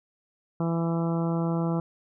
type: harmonic tone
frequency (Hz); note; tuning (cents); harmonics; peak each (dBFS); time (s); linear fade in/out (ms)
166.8; E3; +21; 1 / 2 / 3 / 4 / 5 / 6 / 7 / 8; -25 / -31 / -35 / -37 / -39 / -41 / -42 / -43; 0.6-1.8; 2
effects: none